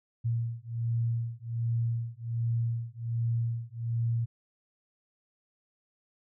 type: beating tone pair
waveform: sine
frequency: 115.7 / 117 Hz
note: A#2 / A#2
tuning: -13 / +7 cents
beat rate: 1.3 Hz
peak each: -31 dBFS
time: 0.24-4.26 s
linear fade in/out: 20 ms
effects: none